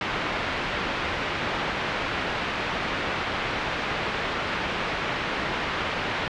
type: low-pass noise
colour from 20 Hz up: white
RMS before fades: -28 dBFS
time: 0.01-6.28 s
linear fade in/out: 2 ms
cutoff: 2400 Hz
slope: 12 dB/octave
effects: low-pass 4000 Hz 12 dB/octave